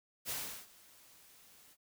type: noise with ADSR envelope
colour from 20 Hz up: white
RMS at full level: -38 dBFS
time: 0.25-1.77 s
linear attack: 43 ms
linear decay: 370 ms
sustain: -23 dB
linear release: 56 ms
effects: none